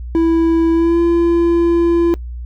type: tone with pitch glide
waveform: triangle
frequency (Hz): 329.6 to 340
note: E4 to F4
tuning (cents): 0 to -46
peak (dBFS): -8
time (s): 0.15-2.14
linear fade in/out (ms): 0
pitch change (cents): +54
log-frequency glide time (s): 0.73-1
effects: noise-tail reverb RT60 0.1 s tail -22 dB re dry + added 60 Hz sine -24 dBFS peak until 2.45 s